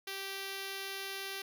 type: tone with notch filter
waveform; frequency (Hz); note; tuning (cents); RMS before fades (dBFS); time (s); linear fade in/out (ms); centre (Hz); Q
5% pulse; 390.2; G4; -8; -41; 0.07-1.42; 5; 960; 1.7
effects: none